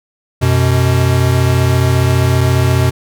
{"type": "tone pair together", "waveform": "square", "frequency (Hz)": [91, 125.75], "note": ["F#2", "B2"], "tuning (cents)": [-28, 32], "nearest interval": "tritone", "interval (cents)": 560, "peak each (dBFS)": [-14, -12], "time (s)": [0.41, 2.91], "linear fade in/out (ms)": 20, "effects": []}